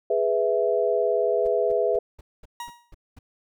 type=chord; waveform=sine; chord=E major; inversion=first; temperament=equal; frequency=415.3 / 493.9 / 659.3 Hz; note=G#4 / B4 / E5; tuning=0 / 0 / 0 cents; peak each=-24 dBFS; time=0.1-1.99 s; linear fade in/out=5 ms
type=noise bursts; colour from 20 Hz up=brown; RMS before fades=-43 dBFS; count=8; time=1.45-3.19 s; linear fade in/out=5 ms; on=25 ms; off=220 ms
type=tone with exponential decay; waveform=40% pulse; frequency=950 Hz; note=A#5; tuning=33 cents sharp; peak=-29 dBFS; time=2.6-2.92 s; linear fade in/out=2 ms; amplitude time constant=68 ms
effects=none